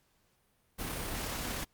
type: noise with amplitude modulation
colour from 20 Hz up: pink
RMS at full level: -36 dBFS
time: 0.78-1.65 s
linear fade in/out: 20 ms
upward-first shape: sine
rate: 33.2 Hz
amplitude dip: 25%
effects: pink hiss -72 dBFS RMS until 1.73 s + Opus 48 kbps